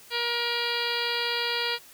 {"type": "harmonic tone with a mistuned harmonic", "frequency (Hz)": 474.6, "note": "A#4", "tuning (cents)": 31, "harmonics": [1, 2, 3, 4, 5, 6, 7, 8, 9, 10], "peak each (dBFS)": [-34, -35, -35, -35, -34, -35, -34, -36, -36, -35], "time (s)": [0.1, 1.79], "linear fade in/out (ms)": 50, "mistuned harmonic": 8, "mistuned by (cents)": 53, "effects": ["white hiss -51 dBFS RMS until 1.93 s"]}